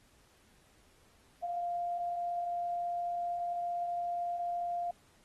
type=tone; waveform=sine; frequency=698 Hz; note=F5; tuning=1 cent flat; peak=-32 dBFS; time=1.43-4.91 s; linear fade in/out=5 ms; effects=pink hiss -66 dBFS RMS until 5.24 s + AAC 32 kbps